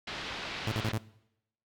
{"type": "low-pass noise", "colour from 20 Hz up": "white", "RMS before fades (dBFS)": -39, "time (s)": [0.07, 0.92], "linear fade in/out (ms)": 5, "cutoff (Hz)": 4000, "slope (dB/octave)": 24}
{"type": "tone bursts", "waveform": "sawtooth", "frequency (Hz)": 110, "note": "A2", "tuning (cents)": 0, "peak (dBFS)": -25, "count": 4, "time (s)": [0.67, 0.979], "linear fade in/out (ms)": 0, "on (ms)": 48, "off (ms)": 39}
{"effects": ["noise-tail reverb RT60 0.8 s tail -20 dB re dry"]}